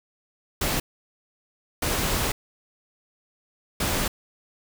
pink noise bursts at uneven times, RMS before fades -25 dBFS, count 3, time 0.61-0.8 / 1.82-2.32 / 3.8-4.08 s, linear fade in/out 5 ms, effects none

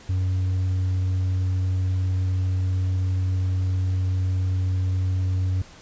triangle tone with hard clipping, 92.9 Hz, F#2, 7 cents sharp, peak -19 dBFS, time 0.09-5.62 s, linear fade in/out 5 ms, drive 1 dB, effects pink hiss -47 dBFS RMS until 5.81 s + resampled to 16000 Hz

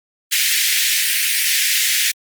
pink high-pass noise, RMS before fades -17 dBFS, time 0.31-2.12 s, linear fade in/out 20 ms, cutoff 1800 Hz, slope 48 dB/octave, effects Opus 32 kbps

